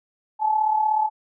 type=tone with amplitude modulation; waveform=sine; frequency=862 Hz; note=A5; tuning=36 cents flat; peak=-15 dBFS; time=0.39-1.1 s; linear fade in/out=50 ms; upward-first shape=sine; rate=36.5 Hz; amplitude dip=60%; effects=none